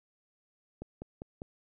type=click train; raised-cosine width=2 ms; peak=-27 dBFS; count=4; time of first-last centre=0.82-1.419 s; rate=5.01 Hz; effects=none